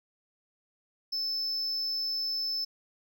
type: tone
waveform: triangle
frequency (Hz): 5260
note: E8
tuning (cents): -5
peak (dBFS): -28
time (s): 1.12-2.65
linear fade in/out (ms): 10
effects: none